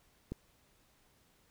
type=click; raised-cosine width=3 ms; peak=-25 dBFS; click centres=0.32 s; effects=pink hiss -69 dBFS RMS until 1.5 s